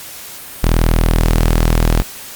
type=tone; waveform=sawtooth; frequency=40.51 Hz; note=E1; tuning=29 cents flat; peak=-6 dBFS; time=0.63-2.02 s; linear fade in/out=0 ms; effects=white hiss -32 dBFS RMS until 2.35 s + Opus 48 kbps